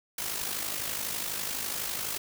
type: noise with amplitude modulation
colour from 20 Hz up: white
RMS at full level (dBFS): -31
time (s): 0.18-2.18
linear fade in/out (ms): 5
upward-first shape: sine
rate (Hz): 52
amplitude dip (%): 55
effects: none